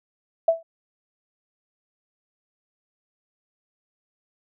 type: tone with exponential decay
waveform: sine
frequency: 659.3 Hz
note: E5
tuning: in tune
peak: -11 dBFS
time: 0.48-0.63 s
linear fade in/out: 5 ms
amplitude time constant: 32 ms
effects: none